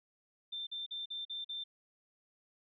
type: tone bursts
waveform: sine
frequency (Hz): 3572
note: A7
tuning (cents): +25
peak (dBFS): -38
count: 6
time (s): 0.52-1.64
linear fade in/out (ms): 10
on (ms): 150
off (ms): 44
effects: none